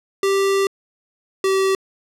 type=tone pair in turn; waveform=square; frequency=392 / 384.8 Hz; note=G4 / G4; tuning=0 / -32 cents; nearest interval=unison; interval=32 cents; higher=first; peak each=-16 dBFS; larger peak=neither; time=0.23-0.67 / 1.44-1.75 s; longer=first; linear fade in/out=2 ms; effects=low-pass 11000 Hz 12 dB/octave